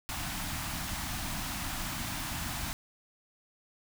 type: band-stop noise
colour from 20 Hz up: pink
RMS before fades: -36 dBFS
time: 0.09-2.73 s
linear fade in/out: 0 ms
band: 310 to 660 Hz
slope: 48 dB/octave
effects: none